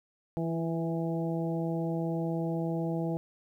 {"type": "harmonic tone with a mistuned harmonic", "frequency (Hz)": 164.81, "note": "E3", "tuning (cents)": 0, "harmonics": [1, 2, 3, 4, 5], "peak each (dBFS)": [-31, -34, -38, -39, -43], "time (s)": [0.37, 3.17], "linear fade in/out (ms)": 0, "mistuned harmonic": 2, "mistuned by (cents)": 16, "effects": ["11-bit"]}